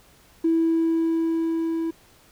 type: tone with level ramp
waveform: triangle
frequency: 328 Hz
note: E4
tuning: 9 cents flat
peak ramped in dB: -13 to -21 dBFS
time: 0.44-1.91 s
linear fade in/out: 10 ms
effects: tanh soft clip ceiling -15 dBFS + pink hiss -55 dBFS RMS until 2.31 s